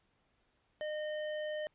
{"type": "tone with sample-and-hold", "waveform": "sine", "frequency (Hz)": 609, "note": "D#5", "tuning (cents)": -37, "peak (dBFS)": -35, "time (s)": [0.81, 1.67], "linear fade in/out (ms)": 0, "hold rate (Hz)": 2450, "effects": ["pink hiss -75 dBFS RMS until 1.74 s", "resampled to 8000 Hz"]}